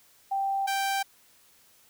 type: tone pair in turn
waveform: sine / sawtooth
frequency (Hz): 784 / 784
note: G5 / G5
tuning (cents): 0 / 0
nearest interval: unison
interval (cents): 0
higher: neither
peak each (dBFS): -25 / -22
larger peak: second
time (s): 0.31-0.67 / 0.67-1.03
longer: neither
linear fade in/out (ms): 10
effects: white hiss -60 dBFS RMS until 1.89 s